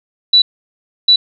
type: tone bursts at uneven times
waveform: sine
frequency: 3951 Hz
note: B7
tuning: in tune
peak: -5 dBFS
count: 2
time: 0.33-0.42 / 1.08-1.16 s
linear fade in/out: 5 ms
effects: none

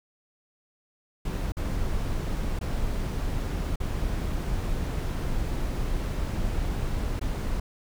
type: noise with dropouts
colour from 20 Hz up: brown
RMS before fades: -28 dBFS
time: 1.25-7.6 s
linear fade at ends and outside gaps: 5 ms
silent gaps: 1.521-1.568 / 2.591-2.611 / 3.759-3.801 / 7.195-7.212 s
effects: none

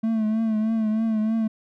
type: tone with vibrato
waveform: triangle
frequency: 220 Hz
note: A3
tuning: in tune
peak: -18 dBFS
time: 0.03-1.48 s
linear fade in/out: 10 ms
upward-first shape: triangle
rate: 3.2 Hz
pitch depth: 56 cents each way
effects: none

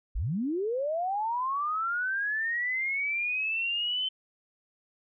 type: linear sweep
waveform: sine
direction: up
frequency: 32.75 to 3079 Hz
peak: -27 dBFS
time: 0.15-4.09 s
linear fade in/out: 10 ms
effects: none

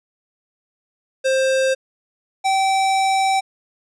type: tone pair in turn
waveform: square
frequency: 528 / 772.4 Hz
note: C5 / G5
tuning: +16 / -26 cents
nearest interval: perfect fifth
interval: 658 cents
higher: second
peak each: -16 dBFS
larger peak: neither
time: 1.24-1.75 / 2.44-3.41 s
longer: second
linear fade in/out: 20 ms
effects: resampled to 22050 Hz

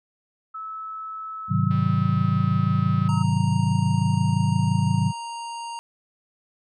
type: tone with pitch glide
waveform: sine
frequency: 1302 to 1279.6 Hz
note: E6 to D#6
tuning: -22 to +48 cents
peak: -31 dBFS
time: 0.54-3.23 s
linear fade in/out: 10 ms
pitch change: -30 cents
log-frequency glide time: 1.32-2.38 s
type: chord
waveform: sine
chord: Ab dominant seventh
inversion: none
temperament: just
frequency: 103.83 / 129.78 / 155.74 / 186.89 Hz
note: Ab2 / C3 / Eb3 / Gb3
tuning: 0 / -14 / +2 / +18 cents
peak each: -24 dBFS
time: 1.48-5.13 s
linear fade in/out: 50 ms
type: click train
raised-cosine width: 0.3 ms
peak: -28 dBFS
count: 269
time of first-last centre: 1.71-3.077 s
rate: 196 Hz
type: harmonic tone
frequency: 932.3 Hz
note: A#5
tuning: in tune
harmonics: 1 / 3 / 5 / 7 / 9 / 10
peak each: -31 / -41 / -45 / -48 / -50 / -51 dBFS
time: 3.09-5.79 s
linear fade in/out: 0 ms
effects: none

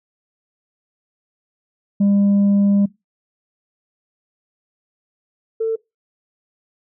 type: tone pair in turn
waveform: sine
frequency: 200.8 / 447.8 Hz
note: G3 / A4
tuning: +42 / +30 cents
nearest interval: octave + major second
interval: 1388 cents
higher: second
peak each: -9 / -16 dBFS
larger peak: first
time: 2-2.86 / 5.6-5.76 s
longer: first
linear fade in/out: 10 ms
effects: noise-tail reverb RT60 0.2 s tail -22 dB re dry + tanh soft clip ceiling -11 dBFS

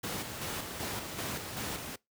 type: noise with tremolo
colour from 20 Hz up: pink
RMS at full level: -36 dBFS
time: 0.03-1.96 s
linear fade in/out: 10 ms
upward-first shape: square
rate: 2.6 Hz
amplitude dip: 40%
effects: noise-tail reverb RT60 0.2 s tail -24 dB re dry + high-pass 80 Hz 12 dB/octave

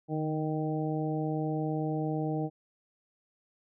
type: harmonic tone with a mistuned harmonic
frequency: 155.56 Hz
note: D#3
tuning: in tune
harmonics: 1 / 2 / 3 / 4 / 5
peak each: -32 / -33 / -37 / -40 / -39 dBFS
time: 0.08-2.5 s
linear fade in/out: 50 ms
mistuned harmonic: 1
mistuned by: -27 cents
effects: none

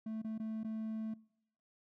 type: tone with dropouts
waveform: triangle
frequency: 220 Hz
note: A3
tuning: in tune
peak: -36 dBFS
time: 0.06-1.14 s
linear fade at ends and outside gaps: 5 ms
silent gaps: 0.219-0.245 / 0.38-0.398 / 0.634-0.645 s
effects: noise-tail reverb RT60 0.7 s tail -23 dB re dry

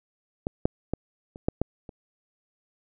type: clicks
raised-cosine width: 2 ms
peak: -14 / -7 / -13 / -27 / -9 / -10 / -27 dBFS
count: 7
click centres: 0.469 / 0.655 / 0.936 / 1.359 / 1.485 / 1.616 / 1.892 s
effects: none

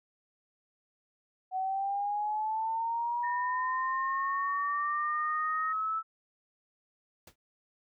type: linear sweep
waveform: sine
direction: up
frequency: 746 to 1318.5 Hz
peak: -29 dBFS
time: 1.51-6.03 s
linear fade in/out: 50 ms
type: tone with pitch glide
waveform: sine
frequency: 1831 to 1852.3 Hz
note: A#6 to A#6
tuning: -32 to -12 cents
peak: -36 dBFS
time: 3.23-5.73 s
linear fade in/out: 10 ms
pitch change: +20 cents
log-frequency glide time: 4.68-5.13 s
type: noise with exponential decay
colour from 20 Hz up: pink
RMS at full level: -46 dBFS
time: 7.27-7.36 s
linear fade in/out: 5 ms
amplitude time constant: 19 ms
effects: none

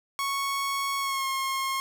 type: tone with pitch glide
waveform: sawtooth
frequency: 1106 to 1075.1 Hz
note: C#6 to C6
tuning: -4 to +47 cents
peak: -23 dBFS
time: 0.19-1.8 s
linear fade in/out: 0 ms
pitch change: -49 cents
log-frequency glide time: 1-1.26 s
effects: none

